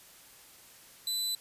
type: tone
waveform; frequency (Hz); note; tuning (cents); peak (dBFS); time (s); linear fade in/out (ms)
sawtooth; 4000; B7; +21; -27; 1.07-1.35; 2
effects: white hiss -55 dBFS RMS until 1.4 s + resampled to 32000 Hz